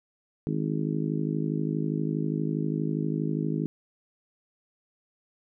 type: harmonic tone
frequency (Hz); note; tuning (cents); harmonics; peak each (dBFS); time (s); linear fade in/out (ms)
52.4; G#1; +16; 3 / 4 / 5 / 6 / 7 / 8; -29 / -33 / -32 / -33 / -40 / -38; 0.47-3.66; 0
effects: none